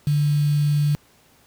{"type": "tone with quantisation", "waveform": "sine", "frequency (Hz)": 146.83, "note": "D3", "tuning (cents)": 0, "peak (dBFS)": -16, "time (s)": [0.07, 0.95], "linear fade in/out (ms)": 0, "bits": 6, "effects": ["pink hiss -56 dBFS RMS until 1.46 s", "high-pass 60 Hz 12 dB/octave"]}